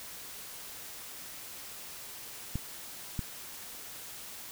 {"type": "clicks", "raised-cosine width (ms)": 5, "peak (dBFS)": -20, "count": 2, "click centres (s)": [2.556, 3.192], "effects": ["white hiss -45 dBFS RMS until 4.51 s"]}